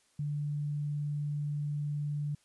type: tone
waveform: sine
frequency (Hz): 146.83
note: D3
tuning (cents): 0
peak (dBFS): -31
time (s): 0.19-2.35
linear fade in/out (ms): 5
effects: white hiss -69 dBFS RMS until 2.44 s + resampled to 24000 Hz